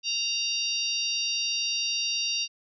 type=harmonic tone with a mistuned harmonic; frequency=929 Hz; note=A#5; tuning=6 cents flat; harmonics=3 / 4 / 5 / 6; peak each=-30 / -34 / -30 / -33 dBFS; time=0.03-2.48 s; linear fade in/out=50 ms; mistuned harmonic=6; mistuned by=+32 cents; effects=none

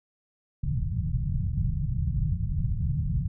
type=low-pass noise; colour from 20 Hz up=white; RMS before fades=-27 dBFS; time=0.63-3.28 s; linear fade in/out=10 ms; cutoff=160 Hz; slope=48 dB/octave; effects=none

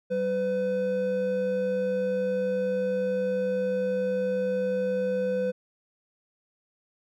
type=tone pair together; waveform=triangle; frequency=191.7 / 504 Hz; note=G3 / B4; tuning=-38 / +35 cents; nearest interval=octave + perfect fourth; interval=1673 cents; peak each=-30 / -23 dBFS; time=0.1-5.52 s; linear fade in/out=20 ms; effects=none

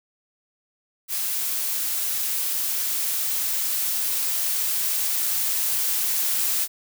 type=noise with level ramp; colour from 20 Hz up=blue; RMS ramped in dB=-26 to -23 dBFS; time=1.08-6.68 s; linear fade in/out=50 ms; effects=none

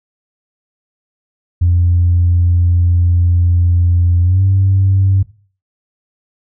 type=tone with pitch glide; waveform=sine; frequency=87.31 to 96.32 Hz; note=F2 to G2; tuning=0 to -30 cents; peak=-7 dBFS; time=1.61-5.23 s; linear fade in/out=10 ms; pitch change=+170 cents; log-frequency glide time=4.22-4.42 s; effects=noise-tail reverb RT60 0.4 s tail -18 dB re dry + tanh soft clip ceiling -4 dBFS

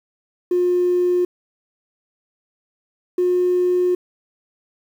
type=tone pair in turn; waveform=triangle; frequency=357 / 359.7 Hz; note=F4 / F#4; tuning=+38 / -49 cents; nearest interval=unison; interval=13 cents; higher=second; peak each=-11 dBFS; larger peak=neither; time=0.51-1.25 / 3.18-3.95 s; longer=second; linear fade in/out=5 ms; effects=tanh soft clip ceiling -12 dBFS + 8-bit

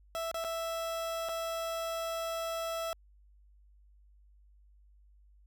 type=tone with dropouts; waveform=30% pulse; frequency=660 Hz; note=E5; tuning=2 cents sharp; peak=-31 dBFS; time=0.15-2.93 s; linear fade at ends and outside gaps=0 ms; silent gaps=0.314-0.344 / 0.441-0.447 / 1.287-1.292 s; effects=added 50 Hz sine -58 dBFS peak until 5.46 s

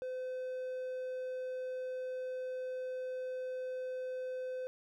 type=tone; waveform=triangle; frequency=511 Hz; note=C5; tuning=41 cents flat; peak=-35 dBFS; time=0.02-4.67 s; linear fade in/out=0 ms; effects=none

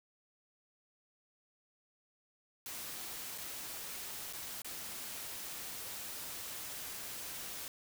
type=noise with dropouts; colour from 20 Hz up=white; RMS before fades=-44 dBFS; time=2.66-7.68 s; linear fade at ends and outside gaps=1 ms; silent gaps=3.378-3.382 / 4.327-4.333 / 4.619-4.646 s; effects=none

